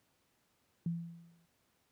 sine tone with exponential decay, 168.8 Hz, E3, 41 cents sharp, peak -30 dBFS, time 0.86-1.46 s, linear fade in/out 2 ms, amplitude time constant 130 ms, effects pink hiss -75 dBFS RMS until 1.91 s + high-pass 80 Hz 12 dB/octave

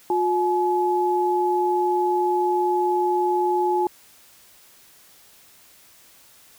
sine tone pair together, 357.9 / 851.2 Hz, F4 / G#5, +42 / +42 cents, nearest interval octave + minor third, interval 1500 cents, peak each -21 dBFS, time 0.1-3.87 s, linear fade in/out 2 ms, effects white hiss -52 dBFS RMS until 6.58 s

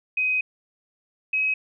sine tone pair in turn, 2516 / 2547 Hz, D#7 / D#7, +19 / +40 cents, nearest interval unison, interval 21 cents, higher second, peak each -20 dBFS, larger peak neither, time 0.17-0.41 / 1.33-1.54 s, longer first, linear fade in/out 5 ms, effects none

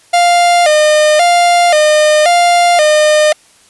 45% pulse tone with vibrato, 652 Hz, E5, 19 cents flat, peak -6 dBFS, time 0.13-3.33 s, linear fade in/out 10 ms, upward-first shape square, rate 0.94 Hz, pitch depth 120 cents each way, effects white hiss -46 dBFS RMS until 3.69 s + resampled to 24000 Hz

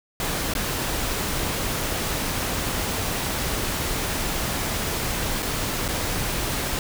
pink noise with dropouts, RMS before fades -26 dBFS, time 0.2-6.79 s, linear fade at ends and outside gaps 1 ms, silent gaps 0.537-0.551 / 5.423-5.427 / 5.88-5.886 s, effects none

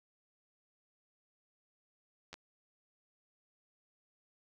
clicks, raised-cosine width 0.2 ms, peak -29 dBFS, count 2, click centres 2.33 / 2.341 s, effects none

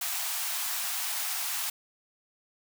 white high-pass noise, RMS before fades -32 dBFS, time 0.01-1.7 s, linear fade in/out 5 ms, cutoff 660 Hz, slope 96 dB/octave, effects none

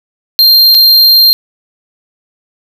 square tone with dropouts, 4186 Hz, C8, in tune, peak -3 dBFS, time 0.39-1.33 s, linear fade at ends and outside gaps 0 ms, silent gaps 0.745-0.749 s, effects none

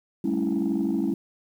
sine chord, A dominant seventh, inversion third, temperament equal with one note detuned, 196 / 217.2 / 277.2 / 329.6 Hz, G3 / A3 / C#4 / E4, 0 / -22 / 0 / 0 cents, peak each -28 / -27 / -26 / -26 dBFS, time 0.24-1.14 s, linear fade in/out 5 ms, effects tanh soft clip ceiling -17 dBFS + 9-bit

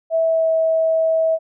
sine tone with pitch glide, 653 to 646.6 Hz, E5 to E5, -17 to -34 cents, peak -14 dBFS, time 0.1-1.39 s, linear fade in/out 50 ms, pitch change -17 cents, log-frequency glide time 0.24-0.51 s, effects none

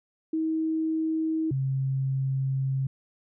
sine tone pair in turn, 318.9 / 134.08 Hz, D#4 / C3, +43 / +43 cents, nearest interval octave + minor third, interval 1500 cents, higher first, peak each -24 dBFS, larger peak neither, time 0.33-1.51 / 1.51-2.87 s, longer second, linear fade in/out 5 ms, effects none

